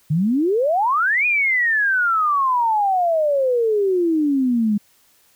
sine exponential two-way sweep, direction up then down, 143.2 to 2489 to 202.6 Hz, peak -15 dBFS, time 0.1-4.78 s, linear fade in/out 10 ms, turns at 1.26 s, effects white hiss -57 dBFS RMS until 5.35 s

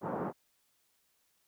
pink band-pass noise, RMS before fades -36 dBFS, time 0.01-0.33 s, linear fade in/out 50 ms, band 150 to 1100 Hz, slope 24 dB/octave, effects white hiss -74 dBFS RMS until 1.47 s

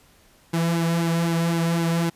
sawtooth tone with flanger, 167.5 Hz, E3, 28 cents sharp, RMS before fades -22 dBFS, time 0.53-2.1 s, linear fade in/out 10 ms, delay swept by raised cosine 1.6 to 3.5 ms, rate 3.9 Hz, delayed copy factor -0.65, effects pink hiss -56 dBFS RMS until 2.15 s + resampled to 32000 Hz

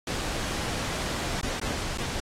pink noise with dropouts, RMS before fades -31 dBFS, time 0.07-2.2 s, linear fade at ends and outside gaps 2 ms, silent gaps 1.413-1.429 / 1.599-1.614 / 1.975-1.983 s, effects low-pass 8000 Hz 12 dB/octave + AAC 48 kbps

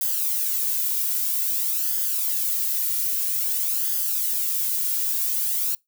violet noise with flanger, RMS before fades -24 dBFS, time 0.01-5.75 s, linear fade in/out 2 ms, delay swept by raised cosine 0.61 to 2.11 ms, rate 0.51 Hz, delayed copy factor +0.65, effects noise-tail reverb RT60 0.2 s tail -26 dB re dry

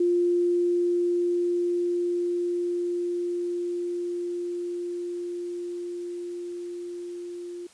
sine tone with level ramp, 350.2 Hz, F4, 5 cents sharp, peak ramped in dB -19 to -34 dBFS, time 0-7.67 s, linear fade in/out 5 ms, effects white hiss -55 dBFS RMS until 7.73 s + resampled to 22050 Hz

